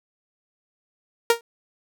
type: tone with exponential decay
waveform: sawtooth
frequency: 466.2 Hz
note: A#4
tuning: in tune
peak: -7 dBFS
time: 1.3-1.41 s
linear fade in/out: 2 ms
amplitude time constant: 23 ms
effects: none